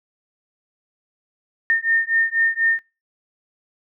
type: beating tone pair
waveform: sine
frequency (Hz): 1819 / 1823.1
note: A#6 / A#6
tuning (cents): -43 / -39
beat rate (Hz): 4.1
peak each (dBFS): -19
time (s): 1.7-2.79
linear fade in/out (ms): 0
effects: noise-tail reverb RT60 0.3 s tail -23 dB re dry